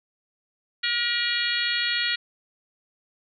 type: harmonic tone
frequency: 476.7 Hz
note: A#4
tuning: 39 cents sharp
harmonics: 3 / 4 / 5 / 6 / 7 / 8 / 9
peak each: -31 / -28 / -32 / -31 / -30 / -34 / -30 dBFS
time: 0.83-2.16 s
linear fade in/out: 10 ms
effects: none